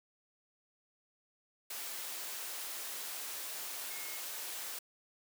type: tone in noise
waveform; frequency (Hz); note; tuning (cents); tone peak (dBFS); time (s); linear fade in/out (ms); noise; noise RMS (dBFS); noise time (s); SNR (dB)
sine; 2163; C#7; -43; -50; 3.9-4.2; 5; white; -42; 1.7-4.79; -11
effects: high-pass 400 Hz 12 dB/octave